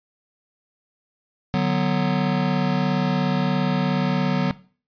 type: chord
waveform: square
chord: B minor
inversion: first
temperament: just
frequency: 148.16 / 185.21 / 246.9 Hz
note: D3 / F#3 / B3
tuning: +16 / +2 / 0 cents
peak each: -25 / -22 / -26 dBFS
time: 1.54-4.51 s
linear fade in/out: 0 ms
effects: noise-tail reverb RT60 0.4 s tail -18 dB re dry + resampled to 11025 Hz